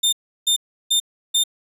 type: tone bursts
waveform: sawtooth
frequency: 3613 Hz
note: A7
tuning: 45 cents sharp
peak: -12 dBFS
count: 4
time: 0.03-1.438 s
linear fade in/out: 10 ms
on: 97 ms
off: 340 ms
effects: resampled to 32000 Hz